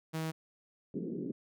sawtooth tone, 159.9 Hz, D#3, 48 cents sharp, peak -30 dBFS, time 0.13-0.32 s, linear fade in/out 20 ms
pink band-pass noise, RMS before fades -38 dBFS, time 0.94-1.32 s, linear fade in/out 5 ms, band 160 to 420 Hz, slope 48 dB/octave
effects none

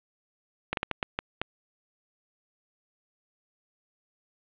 slowing click train, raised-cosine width 0.3 ms, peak -11 dBFS, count 7, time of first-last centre 0.73-1.416 s, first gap 42 ms, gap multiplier 1.4, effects resampled to 8000 Hz + 7-bit

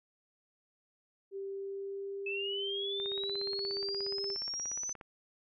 sine tone with pitch glide, 392 to 397 Hz, G4 to G4, 0 to +22 cents, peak -37 dBFS, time 1.31-4.37 s, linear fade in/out 50 ms, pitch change +22 cents, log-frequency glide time 1.47-2.36 s
sine linear sweep, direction up, 2595 to 6100 Hz, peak -35 dBFS, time 2.26-4.93 s, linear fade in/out 5 ms
click train, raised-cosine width 0.5 ms, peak -33 dBFS, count 35, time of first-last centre 3-5.012 s, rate 16.9 Hz
effects none

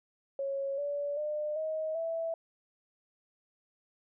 sine tone with pitch steps, 550 / 575.3 / 601.9 / 629.6 / 658.6 Hz, C#5 / D5 / D5 / D#5 / E5, -14 / -36 / +42 / +20 / -2 cents, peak -31 dBFS, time 0.39-2.34 s, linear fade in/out 2 ms, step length 390 ms, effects none

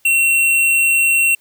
square tone, 2725 Hz, F7, 43 cents flat, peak -12 dBFS, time 0.05-1.35 s, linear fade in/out 5 ms, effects white hiss -57 dBFS RMS until 1.4 s

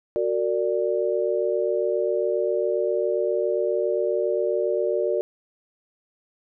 sine chord, Gb augmented, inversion none, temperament equal with one note detuned, 370 / 457.4 / 587.3 Hz, Gb4 / Bb4 / D5, 0 / -33 / 0 cents, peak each -25 dBFS, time 0.16-5.21 s, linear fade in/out 0 ms, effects none

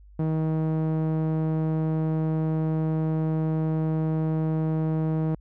sawtooth tone with low-pass filter, 158.2 Hz, D#3, 29 cents sharp, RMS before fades -25 dBFS, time 0.19-5.35 s, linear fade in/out 5 ms, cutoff 670 Hz, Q 0.55, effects added 50 Hz sine -47 dBFS peak until 5.4 s

